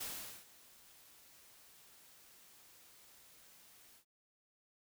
white noise with ADSR envelope, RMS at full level -42 dBFS, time 0-4.05 s, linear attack 10 ms, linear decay 430 ms, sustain -20 dB, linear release 93 ms, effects none

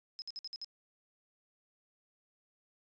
sine tone bursts, 5120 Hz, D#8, 49 cents sharp, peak -37 dBFS, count 6, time 0.19-0.645 s, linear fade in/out 0 ms, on 30 ms, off 55 ms, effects tanh soft clip ceiling -39 dBFS + resampled to 16000 Hz

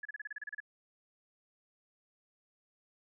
sine tone bursts, 1700 Hz, G#6, 40 cents sharp, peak -38 dBFS, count 11, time 0.03-0.603 s, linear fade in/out 5 ms, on 23 ms, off 32 ms, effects none

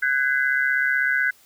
sine tone cluster, 1502 / 1638 / 2033 Hz, F#6 / G#6 / B6, +26 / -24 / +50 cents, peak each -21 / -23 / -26 dBFS, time 0.02-1.31 s, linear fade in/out 10 ms, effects white hiss -55 dBFS RMS until 1.45 s

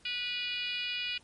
harmonic tone with a mistuned harmonic, 490.3 Hz, B4, 13 cents flat, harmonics 3 / 4 / 5 / 6 / 7 / 8 / 9 / 10, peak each -46 / -47 / -36 / -36 / -43 / -45 / -45 / -47 dBFS, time 0.05-1.18 s, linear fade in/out 5 ms, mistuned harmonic 6, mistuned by -24 cents, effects pink hiss -62 dBFS RMS until 1.23 s + MP3 48 kbps

